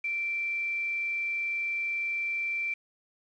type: tone with quantisation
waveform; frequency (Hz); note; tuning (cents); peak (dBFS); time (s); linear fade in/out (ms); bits
sine; 2346; D7; -2; -28; 0.04-2.74; 5; 8
effects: low-pass 5000 Hz 12 dB/octave